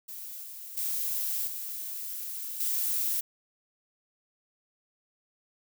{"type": "noise with level steps", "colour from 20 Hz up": "violet", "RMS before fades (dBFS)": [-41, -43, -31, -37, -29], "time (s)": [0.08, 3.21], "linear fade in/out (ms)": 10, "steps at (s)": [0.43, 0.77, 1.47, 2.6], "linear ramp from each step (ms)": 5, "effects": []}